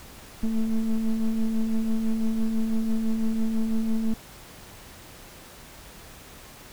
triangle ring-modulated tone, 110 Hz, A2, in tune, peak -16 dBFS, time 0.43-4.14 s, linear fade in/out 5 ms, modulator 113 Hz, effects pink hiss -46 dBFS RMS until 6.72 s

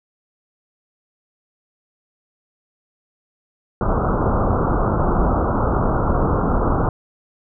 pink low-pass noise, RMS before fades -18 dBFS, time 3.81-6.89 s, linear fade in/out 2 ms, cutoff 1400 Hz, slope 96 dB/octave, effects none

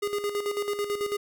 square tone with tremolo, 410 Hz, G#4, 22 cents flat, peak -26 dBFS, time 0.02-1.17 s, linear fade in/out 10 ms, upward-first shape square, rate 9.1 Hz, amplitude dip 60%, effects none

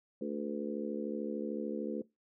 harmonic tone with a mistuned harmonic, 73.42 Hz, D2, in tune, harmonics 3 / 4 / 5 / 6 / 7, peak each -39 / -40 / -41 / -42 / -42 dBFS, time 0.21-2.02 s, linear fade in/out 5 ms, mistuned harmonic 7, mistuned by -37 cents, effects noise-tail reverb RT60 0.2 s tail -20 dB re dry

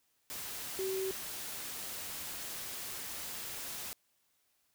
sine tone in noise, 381 Hz, G4, 49 cents flat, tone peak -33 dBFS, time 0.79-1.11 s, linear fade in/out 0 ms, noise white, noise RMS -42 dBFS, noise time 0.3-3.93 s, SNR +6 dB, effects white hiss -75 dBFS RMS until 4.74 s

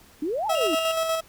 sine exponential two-way sweep, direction up then down, 282.2 to 903 to 282.2 Hz, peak -24 dBFS, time 0.22-0.75 s, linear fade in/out 5 ms, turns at 0.47 s
30% pulse tone with tremolo, 650 Hz, E5, 24 cents flat, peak -19 dBFS, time 0.49-1.21 s, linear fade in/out 10 ms, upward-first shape square, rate 8.3 Hz, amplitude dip 35%
triangle tone, 2794 Hz, F7, in tune, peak -28 dBFS, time 0.55-0.92 s, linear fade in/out 2 ms
effects pink hiss -53 dBFS RMS until 1.28 s

